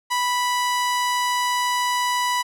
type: tone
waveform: sawtooth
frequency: 986 Hz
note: B5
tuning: 3 cents flat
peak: -16 dBFS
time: 0.1-2.43 s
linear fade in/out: 20 ms
effects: low-pass 12000 Hz 12 dB/octave